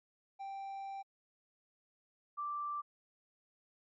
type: tone pair in turn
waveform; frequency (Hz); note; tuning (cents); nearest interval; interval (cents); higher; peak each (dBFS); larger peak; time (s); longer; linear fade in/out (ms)
triangle / sine; 784 / 1173.7; G5 / D6; 0 / -1; perfect fifth; 699; second; -39 / -36; second; 0.39-1.03 / 2.37-2.82; first; 20
effects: MP3 32 kbps